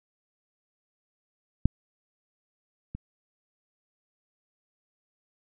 clicks, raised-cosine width 5 ms, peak -7 / -23 dBFS, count 2, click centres 1.656 / 2.95 s, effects none

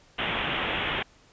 white low-pass noise, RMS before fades -29 dBFS, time 0.18-1.03 s, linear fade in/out 10 ms, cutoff 3400 Hz, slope 96 dB/octave, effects pink hiss -58 dBFS RMS until 1.32 s + resampled to 16000 Hz

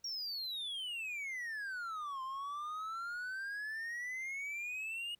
triangle exponential two-way sweep, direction down then up, 5650 to 1038 to 2889 Hz, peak -37 dBFS, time 0.04-5.15 s, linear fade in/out 5 ms, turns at 2.22 s, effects pink hiss -75 dBFS RMS until 5.19 s

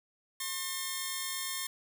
5% pulse tone pair together, 1070.3 / 1800 Hz, C6 / A6, +39 / +39 cents, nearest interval major sixth, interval 900 cents, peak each -25 / -26 dBFS, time 0.4-1.67 s, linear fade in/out 5 ms, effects none

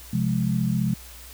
sine chord, F minor, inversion second, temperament just, 130.96 / 174.61 / 209.5 Hz, C3 / F3 / Ab3, +2 / 0 / +15 cents, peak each -25 dBFS, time 0.13-0.94 s, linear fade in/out 5 ms, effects added 60 Hz sine -44 dBFS peak until 1.33 s + white hiss -45 dBFS RMS until 1.33 s

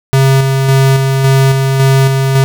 square tone with tremolo, 134.6 Hz, C3, 49 cents sharp, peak -6 dBFS, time 0.13-2.44 s, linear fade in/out 0 ms, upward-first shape square, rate 1.8 Hz, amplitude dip 35%, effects none

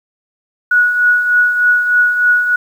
sine tone with tremolo, 1463 Hz, F#6, 20 cents flat, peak -6 dBFS, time 0.71-2.56 s, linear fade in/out 5 ms, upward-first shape triangle, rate 3.3 Hz, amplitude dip 60%, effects 7-bit

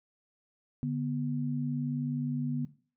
sine tone pair together, 145.5 / 244.7 Hz, D3 / B3, -16 / -16 cents, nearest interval major sixth, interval 900 cents, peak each -31 / -32 dBFS, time 0.83-2.65 s, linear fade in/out 0 ms, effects noise-tail reverb RT60 0.4 s tail -17 dB re dry

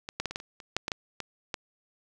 clicks, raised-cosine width 0.2 ms, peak -19 / -13 / -13 / -21 / -14 / -27 / -28 / -9 / -13 / -13 / -17 / -14 dBFS, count 12, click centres 0.089 / 0.2 / 0.257 / 0.31 / 0.359 / 0.401 / 0.602 / 0.766 / 0.881 / 0.918 / 1.203 / 1.542 s, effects none

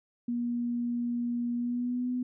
sine tone with pitch glide, 239.4 to 249.4 Hz, A#3 to B3, +46 to +17 cents, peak -28 dBFS, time 0.28-2.23 s, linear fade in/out 5 ms, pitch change +71 cents, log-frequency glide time 1.55-2.1 s, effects none

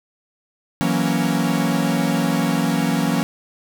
45% pulse chord, F# dominant seventh, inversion third, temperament equal, 164.81 / 185 / 233.1 / 277.2 Hz, E3 / F#3 / A#3 / C#4, 0 / 0 / 0 / 0 cents, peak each -23 dBFS, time 0.81-3.23 s, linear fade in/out 0 ms, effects none

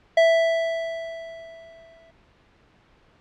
square tone with exponential decay, 660 Hz, E5, 2 cents sharp, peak -13 dBFS, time 0.17-2.11 s, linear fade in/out 5 ms, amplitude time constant 420 ms, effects pink hiss -58 dBFS RMS until 3.2 s + low-pass 3000 Hz 12 dB/octave

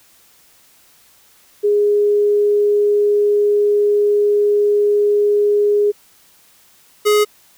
sine / square tone pair in turn, 413 / 419.2 Hz, G#4 / G#4, -10 / +16 cents, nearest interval unison, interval 26 cents, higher second, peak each -11 dBFS, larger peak neither, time 1.63-5.92 / 7.05-7.25 s, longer first, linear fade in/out 20 ms, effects white hiss -51 dBFS RMS until 7.57 s

